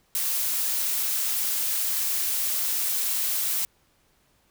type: noise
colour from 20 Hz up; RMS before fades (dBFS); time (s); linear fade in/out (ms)
blue; -26; 0.15-3.65; 0
effects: pink hiss -65 dBFS RMS until 4.5 s